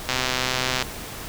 click train, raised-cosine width 0.2 ms, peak -5 dBFS, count 95, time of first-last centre 0.09-0.824 s, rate 128 Hz, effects pink hiss -35 dBFS RMS until 1.28 s

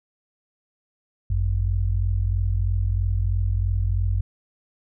sine tone pair together, 50.73 / 93.8 Hz, G#1 / F#2, -40 / +24 cents, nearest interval major seventh, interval 1064 cents, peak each -22 dBFS, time 1.3-4.21 s, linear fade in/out 5 ms, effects none

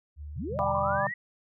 sine tone with pitch glide, 73.8 to 81.41 Hz, D2 to E2, +9 to -21 cents, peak -37 dBFS, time 0.16-1.02 s, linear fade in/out 50 ms, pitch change +170 cents, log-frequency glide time 0.29-0.57 s
sine linear sweep, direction up, 82.41 to 1975.5 Hz, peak -32 dBFS, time 0.36-1.14 s, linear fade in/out 5 ms
sine chord, G major, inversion first, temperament equal, 123.47 / 146.83 / 196 Hz, B2 / D3 / G3, 0 / 0 / 0 cents, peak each -39 dBFS, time 0.48-1.12 s, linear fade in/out 50 ms
harmonic tone, 197.4 Hz, G3, 12 cents sharp, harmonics 3 / 4 / 5 / 6, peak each -29 / -32 / -30 / -32 dBFS, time 0.59-1.07 s, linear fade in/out 0 ms
effects none

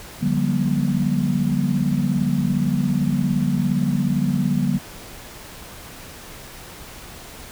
sine tone cluster, 146.4 / 180.3 / 197.7 / 239.6 Hz, D3 / F#3 / G3 / A#3, -5 / -45 / +15 / +48 cents, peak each -23 dBFS, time 0.21-4.79 s, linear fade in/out 20 ms, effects pink hiss -39 dBFS RMS until 7.51 s

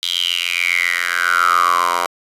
10% pulse tone with high-pass filter sweep, 87.31 Hz, F2, in tune, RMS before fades -17 dBFS, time 0.03-2.06 s, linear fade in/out 0 ms, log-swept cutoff 3500 to 880 Hz, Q 8.7, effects resampled to 32000 Hz

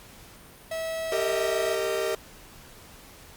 45% pulse tone, 649 Hz, E5, 27 cents flat, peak -29 dBFS, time 0.71-1.75 s, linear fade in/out 5 ms
45% pulse chord, Eb major, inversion first, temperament equal with one note detuned, 392 / 457.6 / 622.3 Hz, G4 / Bb4 / Eb5, 0 / -32 / 0 cents, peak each -30 dBFS, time 1.12-2.15 s, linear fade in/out 2 ms
effects pink hiss -49 dBFS RMS until 3.36 s + Opus 48 kbps

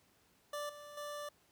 25% pulse tone with level steps, 587 Hz, D5, 1 cent flat, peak -35 / -46 / -38 dBFS, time 0.53-1.29 s, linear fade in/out 5 ms, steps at 0.69 / 0.97 s, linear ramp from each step 5 ms, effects pink hiss -70 dBFS RMS until 1.51 s + high-pass 80 Hz 12 dB/octave

